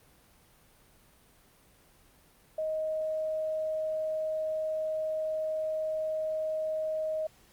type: tone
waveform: sine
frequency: 627 Hz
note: D#5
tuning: 13 cents sharp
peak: -29 dBFS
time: 2.58-7.27 s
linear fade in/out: 5 ms
effects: pink hiss -61 dBFS RMS until 7.52 s + Opus 32 kbps